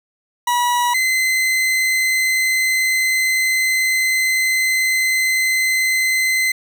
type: tone pair in turn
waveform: 40% pulse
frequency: 969 / 2053 Hz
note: B5 / C7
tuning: -33 / -33 cents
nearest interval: octave + minor second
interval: 1300 cents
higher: second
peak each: -14 dBFS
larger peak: neither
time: 0.47-0.94 / 0.94-6.52 s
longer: second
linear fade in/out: 5 ms
effects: none